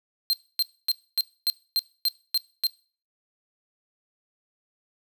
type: tone bursts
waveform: 45% pulse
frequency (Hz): 4164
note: C8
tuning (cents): -9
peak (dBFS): -19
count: 9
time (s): 0.3-2.668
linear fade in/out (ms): 0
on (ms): 32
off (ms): 260
effects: noise-tail reverb RT60 0.4 s tail -21 dB re dry